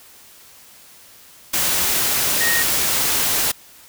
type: tone in noise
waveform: sine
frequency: 1864.7 Hz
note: A#6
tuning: in tune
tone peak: -19 dBFS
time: 2.4-2.63 s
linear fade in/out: 10 ms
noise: white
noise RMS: -19 dBFS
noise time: 1.53-3.52 s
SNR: -3 dB
effects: white hiss -46 dBFS RMS until 3.88 s